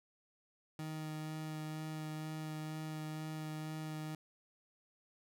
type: tone with vibrato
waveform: 30% pulse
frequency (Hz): 155.56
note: D#3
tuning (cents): 0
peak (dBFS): -38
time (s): 0.79-4.15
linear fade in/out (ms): 2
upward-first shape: sine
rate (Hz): 2.1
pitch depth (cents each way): 10
effects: none